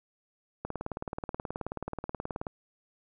click train, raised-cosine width 1 ms, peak -20 dBFS, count 35, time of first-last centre 0.65-2.468 s, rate 18.7 Hz, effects none

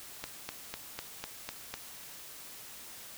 click train, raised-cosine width 0.2 ms, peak -19 dBFS, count 7, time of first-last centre 0.24-1.74 s, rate 4 Hz, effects white hiss -48 dBFS RMS until 3.17 s

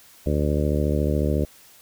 harmonic tone, 74 Hz, D2, 14 cents sharp, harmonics 1 / 2 / 3 / 4 / 5 / 6 / 7 / 8, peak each -23 / -26 / -28 / -29 / -30 / -31 / -31 / -32 dBFS, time 0.26-1.45 s, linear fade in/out 5 ms, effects white hiss -51 dBFS RMS until 1.81 s

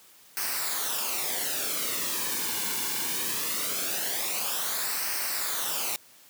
white noise with flanger, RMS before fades -30 dBFS, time 0.37-5.96 s, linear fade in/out 0 ms, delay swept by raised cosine 0.28 to 1.58 ms, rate 0.21 Hz, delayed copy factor -0.65, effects white hiss -55 dBFS RMS until 6.29 s + high-pass 100 Hz 12 dB/octave

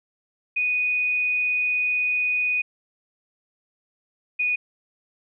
sine tone pair in turn, 2481 / 2471 Hz, D#7 / D#7, -6 / -13 cents, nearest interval unison, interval 7 cents, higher first, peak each -20 dBFS, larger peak neither, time 0.56-2.62 / 4.39-4.56 s, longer first, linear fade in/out 10 ms, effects none

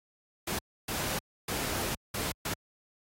pink noise bursts at uneven times, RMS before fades -33 dBFS, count 5, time 0.47-0.59 / 0.88-1.19 / 1.48-1.95 / 2.14-2.32 / 2.45-2.54 s, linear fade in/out 5 ms, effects high-pass 60 Hz 12 dB/octave + AAC 48 kbps

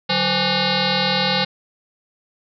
sine tone with frequency modulation, 1817 Hz, A#6, 45 cents flat, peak -16 dBFS, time 0.09-1.45 s, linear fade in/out 10 ms, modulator 334 Hz, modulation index 8, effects none

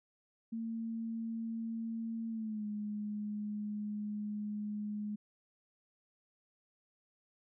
sine tone with pitch glide, 226.8 to 209.2 Hz, A#3 to G#3, -47 to +13 cents, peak -36 dBFS, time 0.52-5.16 s, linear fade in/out 10 ms, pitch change -140 cents, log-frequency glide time 2.29-2.66 s, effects none

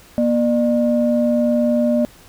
sine tone pair together, 238.7 / 600 Hz, A#3 / D5, +41 / +37 cents, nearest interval octave + major third, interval 1596 cents, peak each -15 / -17 dBFS, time 0.18-2.05 s, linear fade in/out 0 ms, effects tanh soft clip ceiling -6 dBFS + pink hiss -46 dBFS RMS until 2.28 s

